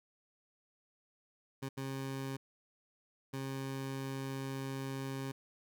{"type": "tone bursts at uneven times", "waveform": "20% pulse", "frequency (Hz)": 134.8, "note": "C#3", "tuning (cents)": -48, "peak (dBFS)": -33, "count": 3, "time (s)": [[1.62, 1.69], [1.77, 2.37], [3.33, 5.32]], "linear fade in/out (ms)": 10, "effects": []}